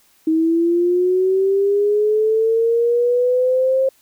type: linear sweep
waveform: sine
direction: up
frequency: 315.8 to 534 Hz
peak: -13 dBFS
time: 0.27-3.89 s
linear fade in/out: 5 ms
effects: white hiss -56 dBFS RMS until 4.01 s